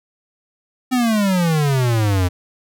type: exponential sweep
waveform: square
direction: down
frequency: 260 to 87.31 Hz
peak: -15 dBFS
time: 0.91-2.29 s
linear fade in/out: 20 ms
effects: none